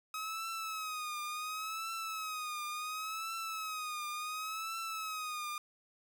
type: tone with vibrato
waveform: sawtooth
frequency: 1269 Hz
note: D#6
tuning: 34 cents sharp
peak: -34 dBFS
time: 0.14-5.58 s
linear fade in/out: 2 ms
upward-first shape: triangle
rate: 0.7 Hz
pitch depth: 96 cents each way
effects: none